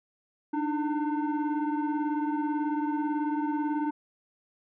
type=tone with frequency modulation; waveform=sine; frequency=294.4 Hz; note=D4; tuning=4 cents sharp; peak=-25 dBFS; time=0.53-3.91 s; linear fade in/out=10 ms; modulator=607 Hz; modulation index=1; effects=tanh soft clip ceiling -22 dBFS